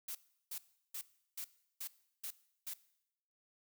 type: noise bursts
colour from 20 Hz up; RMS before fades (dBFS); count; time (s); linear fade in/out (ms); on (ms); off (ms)
blue; -43; 7; 0.08-2.737; 5; 71; 360
effects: noise-tail reverb RT60 0.8 s tail -19 dB re dry